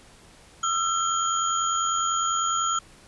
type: tone cluster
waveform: sine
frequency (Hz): 1256 / 1346 / 3190 / 6790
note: D#6 / E6 / G7 / G#8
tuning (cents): +16 / +36 / +30 / +37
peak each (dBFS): -32 / -24 / -32 / -29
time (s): 0.63-2.79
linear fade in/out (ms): 5
effects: pink hiss -52 dBFS RMS until 3.07 s + resampled to 24000 Hz